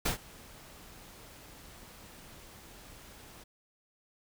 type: noise with ADSR envelope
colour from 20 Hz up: pink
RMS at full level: -28 dBFS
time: 0.05-3.44 s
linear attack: 11 ms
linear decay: 110 ms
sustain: -24 dB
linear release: 10 ms
effects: none